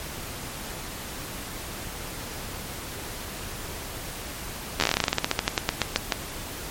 slowing click train, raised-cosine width 0.2 ms, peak -3 dBFS, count 24, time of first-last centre 4.8-6.122 s, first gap 11 ms, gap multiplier 1.13, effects pink hiss -36 dBFS RMS until 6.7 s + MP3 64 kbps

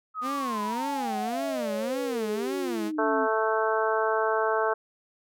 sine exponential sweep, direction down, 1291 to 260.2 Hz, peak -29 dBFS, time 0.14-3.28 s, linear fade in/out 50 ms
sawtooth tone with vibrato, 242 Hz, B3, 35 cents flat, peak -27 dBFS, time 0.21-2.92 s, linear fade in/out 50 ms, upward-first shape sine, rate 1.8 Hz, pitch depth 250 cents each way
harmonic tone, 220 Hz, A3, in tune, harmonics 2 / 3 / 4 / 5 / 6 / 7, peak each -27 / -29 / -30 / -31 / -32 / -32 dBFS, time 2.98-4.74 s, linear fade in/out 10 ms
effects none

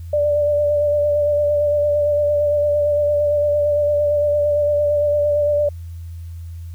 sine tone with vibrato, 587.3 Hz, D5, in tune, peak -14 dBFS, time 0.13-5.69 s, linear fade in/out 5 ms, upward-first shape sine, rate 8.8 Hz, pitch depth 20 cents each way, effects added 84 Hz sine -29 dBFS peak until 6.74 s + white hiss -56 dBFS RMS until 6.74 s

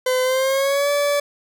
40% pulse tone with pitch glide, 510 to 575.8 Hz, C5 to D5, -44 to -34 cents, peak -16 dBFS, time 0.06-1.2 s, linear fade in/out 5 ms, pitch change +210 cents, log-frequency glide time 0.23-0.9 s, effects none

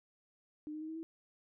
sine tone with pitch steps, 302.7 / 308.3 / 314.1 / 320 / 325.9 Hz, D#4 / D#4 / D#4 / D#4 / E4, -48 / -16 / +16 / +49 / -20 cents, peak -40 dBFS, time 0.67-1.03 s, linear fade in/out 0 ms, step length 72 ms, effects none

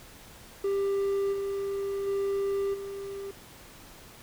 triangle tone with level steps, 395.6 Hz, G4, 16 cents sharp, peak -23 / -27 / -24 / -33 dBFS, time 0.64-3.31 s, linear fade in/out 5 ms, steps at 1.32 / 2.06 / 2.73 s, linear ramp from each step 20 ms, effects pink hiss -50 dBFS RMS until 4.22 s

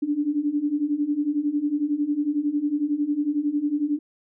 sine beating tone pair, 286.4 / 297.4 Hz, D4 / D4, -43 / +22 cents, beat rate 11 Hz, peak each -26 / -23 dBFS, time 0.02-3.99 s, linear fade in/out 10 ms, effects none

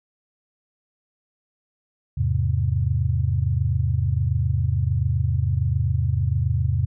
sine chord, E augmented, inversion none, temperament equal, 82.41 / 103.83 / 130.81 Hz, E2 / G#2 / B#2, 0 / 0 / 0 cents, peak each -23 dBFS, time 2.17-6.86 s, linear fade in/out 10 ms, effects none

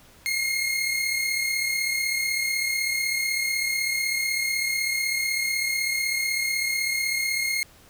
sawtooth tone pair together, 2137 / 2173 Hz, C7 / C#7, +36 / -35 cents, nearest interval unison, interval 29 cents, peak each -21 / -27 dBFS, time 0.26-7.63 s, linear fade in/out 0 ms, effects pink hiss -53 dBFS RMS until 7.89 s

